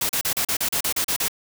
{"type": "noise bursts", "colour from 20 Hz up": "white", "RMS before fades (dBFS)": -23, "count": 11, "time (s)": [0.01, 1.283], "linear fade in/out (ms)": 5, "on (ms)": 83, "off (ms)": 36, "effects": []}